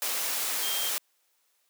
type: tone in noise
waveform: sine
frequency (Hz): 3188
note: G7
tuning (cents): +28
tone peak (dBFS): -33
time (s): 0.63-0.89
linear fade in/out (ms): 0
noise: white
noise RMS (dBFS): -30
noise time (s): 0.02-0.98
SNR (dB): -6
effects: white hiss -71 dBFS RMS until 1.69 s + high-pass 400 Hz 12 dB/octave